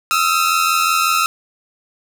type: tone pair together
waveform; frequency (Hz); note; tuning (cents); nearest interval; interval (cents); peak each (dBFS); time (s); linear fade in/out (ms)
sawtooth; 1266 / 1351.5; D#6 / E6; +30 / +43; minor second; 113; -13; 0.11-1.26; 0
effects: none